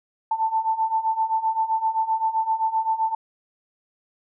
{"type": "beating tone pair", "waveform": "sine", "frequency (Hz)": [883, 890.7], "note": ["A5", "A5"], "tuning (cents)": [6, 21], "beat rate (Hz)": 7.7, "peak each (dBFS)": [-25, -22], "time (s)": [0.31, 3.15], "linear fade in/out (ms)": 5, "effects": []}